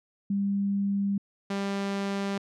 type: tone pair in turn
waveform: sine / sawtooth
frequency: 199.3 / 198.16 Hz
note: G3 / G3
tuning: +29 / +19 cents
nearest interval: unison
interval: 10 cents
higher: first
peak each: -24 dBFS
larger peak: neither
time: 0.3-1.18 / 1.5-2.38 s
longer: neither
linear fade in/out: 5 ms
effects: low-pass 6000 Hz 12 dB/octave